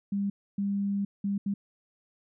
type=tone bursts at uneven times; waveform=sine; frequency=200 Hz; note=G3; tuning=35 cents sharp; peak=-26 dBFS; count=4; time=0.12-0.3 / 0.58-1.05 / 1.24-1.38 / 1.46-1.54 s; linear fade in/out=5 ms; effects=none